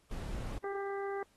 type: noise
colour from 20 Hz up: brown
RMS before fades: -39 dBFS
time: 0.11-0.58 s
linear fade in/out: 2 ms
type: harmonic tone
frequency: 396.6 Hz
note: G4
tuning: 20 cents sharp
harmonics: 1 / 2 / 3 / 4 / 5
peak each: -36 / -42 / -46 / -48 / -50 dBFS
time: 0.64-1.23 s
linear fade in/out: 2 ms
effects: pink hiss -70 dBFS RMS until 1.36 s + AAC 32 kbps